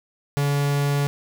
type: tone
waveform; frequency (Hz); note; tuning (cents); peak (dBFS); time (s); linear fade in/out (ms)
45% pulse; 142.7; D3; -49; -19; 0.37-1.07; 0
effects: 8-bit